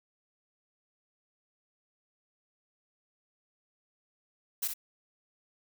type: noise with echo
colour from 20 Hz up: blue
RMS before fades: -31 dBFS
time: 4.62-4.68 s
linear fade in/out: 10 ms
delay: 59 ms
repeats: 1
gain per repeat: -6 dB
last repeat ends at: 4.739 s
effects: none